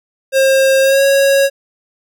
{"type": "tone with pitch glide", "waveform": "square", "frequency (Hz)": [535, 550.7], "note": ["C5", "C#5"], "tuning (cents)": [38, -11], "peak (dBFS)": -9, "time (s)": [0.32, 1.5], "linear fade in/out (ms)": 50, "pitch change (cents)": 51, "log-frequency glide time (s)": [0.81, 1.03], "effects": []}